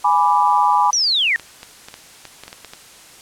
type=chord; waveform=sine; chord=G# diminished; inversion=none; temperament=equal; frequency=830.6 / 987.8 / 1174.7 Hz; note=G#5 / B5 / D6; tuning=0 / 0 / 0 cents; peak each=-16 / -15 / -19 dBFS; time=0.04-0.91 s; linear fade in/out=10 ms
type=linear sweep; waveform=sine; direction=down; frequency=6030 to 1760 Hz; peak=-14 dBFS; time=0.93-1.36 s; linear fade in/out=0 ms
type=clicks; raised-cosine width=0.2 ms; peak=-17 dBFS; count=10; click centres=1.397 / 1.631 / 1.885 / 1.941 / 2.253 / 2.436 / 2.48 / 2.529 / 2.647 / 2.735 s
effects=white hiss -43 dBFS RMS until 3.21 s + low-pass 10000 Hz 12 dB/octave